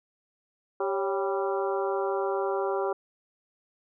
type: harmonic tone with a mistuned harmonic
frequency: 196 Hz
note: G3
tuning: in tune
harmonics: 2 / 3 / 4 / 5 / 6 / 7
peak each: -28 / -32 / -34 / -36 / -38 / -39 dBFS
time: 0.8-2.93 s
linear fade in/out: 5 ms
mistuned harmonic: 3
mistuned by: -90 cents
effects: none